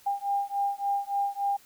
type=beating tone pair; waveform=sine; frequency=800 / 803.5 Hz; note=G5 / G5; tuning=+35 / +43 cents; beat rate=3.5 Hz; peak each=-29 dBFS; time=0.06-1.57 s; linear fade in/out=10 ms; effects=white hiss -57 dBFS RMS until 1.65 s